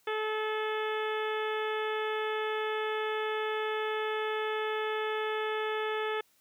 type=harmonic tone; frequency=432.3 Hz; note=A4; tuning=31 cents flat; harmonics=1 / 2 / 3 / 4 / 5 / 6 / 7 / 8; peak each=-32 / -38 / -38 / -39 / -43 / -45 / -47 / -46 dBFS; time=0.07-6.21 s; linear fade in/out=5 ms; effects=white hiss -68 dBFS RMS until 6.4 s + high-pass 80 Hz 12 dB/octave